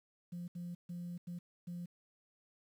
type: tone bursts at uneven times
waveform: sine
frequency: 174.61 Hz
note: F3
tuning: in tune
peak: -39 dBFS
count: 5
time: 0.32-0.48 / 0.55-0.75 / 0.89-1.18 / 1.27-1.39 / 1.67-1.86 s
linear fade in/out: 10 ms
effects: tanh soft clip ceiling -38 dBFS + 11-bit